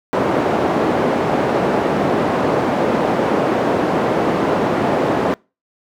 white band-pass noise, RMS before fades -17 dBFS, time 0.13-5.34 s, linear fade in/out 0 ms, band 180 to 630 Hz, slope 12 dB/octave, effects noise-tail reverb RT60 0.3 s tail -26 dB re dry

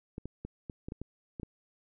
clicks, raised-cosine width 3 ms, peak -26 dBFS, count 9, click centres 0.181 / 0.256 / 0.45 / 0.698 / 0.885 / 0.921 / 1.016 / 1.398 / 1.432 s, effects none

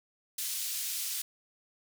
white band-pass noise, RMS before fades -35 dBFS, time 0.38-1.22 s, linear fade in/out 5 ms, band 3200 to 16000 Hz, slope 12 dB/octave, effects none

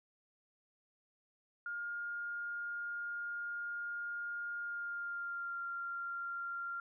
sine tone with pitch glide, 1415 to 1386.7 Hz, F6 to F6, +22 to -13 cents, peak -38 dBFS, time 1.66-6.8 s, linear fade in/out 2 ms, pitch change -35 cents, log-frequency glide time 4.59-5.61 s, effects none

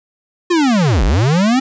square linear two-way sweep, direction down then up, 363 to 41.44 to 270.1 Hz, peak -11 dBFS, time 0.5-1.6 s, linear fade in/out 10 ms, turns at 1.04 s, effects resampled to 16000 Hz + 7-bit

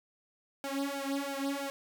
sawtooth tone with flanger, 277.2 Hz, C#4, in tune, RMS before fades -35 dBFS, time 0.64-1.7 s, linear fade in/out 0 ms, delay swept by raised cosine 1.3 to 3.4 ms, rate 3 Hz, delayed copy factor +1, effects none

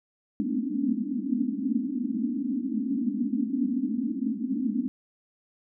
white band-pass noise, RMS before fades -28 dBFS, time 0.4-4.88 s, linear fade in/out 0 ms, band 210 to 290 Hz, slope 96 dB/octave, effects none

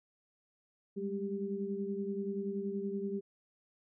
sine tone cluster, 196 / 206.5 / 395 Hz, G3 / G#3 / G4, 0 / -10 / +13 cents, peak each -39 / -40 / -37 dBFS, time 0.96-3.21 s, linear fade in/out 20 ms, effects none

